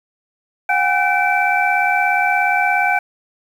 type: tone cluster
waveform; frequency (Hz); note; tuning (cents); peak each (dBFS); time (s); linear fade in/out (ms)
sine; 729 / 806 / 1524 / 2325; F#5 / G5 / G6 / D7; -26 / +48 / -49 / -18; -19; 0.69-2.99; 5
effects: 7-bit